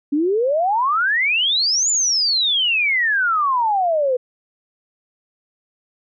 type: exponential two-way sweep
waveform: sine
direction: up then down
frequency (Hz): 277.2 to 7180 to 488.1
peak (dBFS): -15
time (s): 0.12-4.17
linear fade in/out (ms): 10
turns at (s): 1.9
effects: none